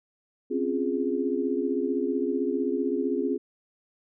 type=chord; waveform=sine; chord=Db major seventh; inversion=third; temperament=equal; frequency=261.6 / 277.2 / 349.2 / 415.3 Hz; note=C4 / Db4 / F4 / Ab4; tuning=0 / 0 / 0 / 0 cents; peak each=-29 / -31 / -30 / -29 dBFS; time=0.5-3.38 s; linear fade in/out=20 ms; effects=none